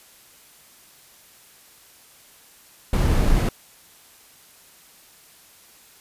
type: noise with sample-and-hold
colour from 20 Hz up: brown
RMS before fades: -18 dBFS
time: 2.93-3.49 s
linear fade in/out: 2 ms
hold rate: 11025 Hz
effects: white hiss -51 dBFS RMS until 6 s + resampled to 32000 Hz